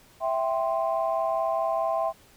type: chord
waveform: sine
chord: C major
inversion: first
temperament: equal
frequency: 659.3 / 784 / 1046.5 Hz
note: E5 / G5 / C6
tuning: 0 / 0 / 0 cents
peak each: -25 / -29 / -30 dBFS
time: 0.2-2.13 s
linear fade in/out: 50 ms
effects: tanh soft clip ceiling -14 dBFS + pink hiss -56 dBFS RMS until 2.36 s